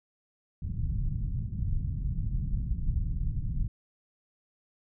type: low-pass noise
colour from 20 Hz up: pink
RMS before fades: -30 dBFS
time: 0.62-3.68 s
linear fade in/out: 5 ms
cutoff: 150 Hz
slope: 24 dB/octave
effects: none